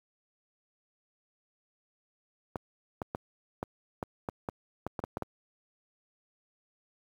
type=clicks; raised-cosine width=1 ms; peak=-19 dBFS; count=12; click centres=2.558 / 3.018 / 3.149 / 3.629 / 4.028 / 4.288 / 4.488 / 4.866 / 4.992 / 5.039 / 5.171 / 5.223 s; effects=high-pass 60 Hz 12 dB/octave + 9-bit